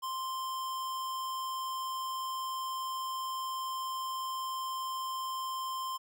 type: tone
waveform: square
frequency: 1046.5 Hz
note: C6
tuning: in tune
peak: -35 dBFS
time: 0.02-5.98 s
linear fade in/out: 20 ms
effects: none